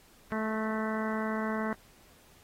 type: harmonic tone with a mistuned harmonic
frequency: 218.2 Hz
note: A3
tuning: 14 cents flat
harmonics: 1 / 2 / 3 / 4 / 5 / 6 / 7 / 8 / 9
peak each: -32 / -38 / -38 / -42 / -39 / -43 / -41 / -45 / -44 dBFS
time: 0.32-1.73 s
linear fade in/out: 0 ms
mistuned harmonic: 8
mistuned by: +28 cents
effects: pink hiss -60 dBFS RMS until 2.43 s + AAC 48 kbps